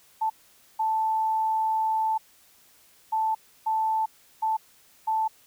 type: tone bursts at uneven times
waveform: sine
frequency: 880 Hz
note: A5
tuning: in tune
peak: -22 dBFS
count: 6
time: 0.21-0.3 / 0.79-2.18 / 3.12-3.35 / 3.66-4.06 / 4.42-4.57 / 5.07-5.28 s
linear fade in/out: 10 ms
effects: white hiss -58 dBFS RMS until 5.46 s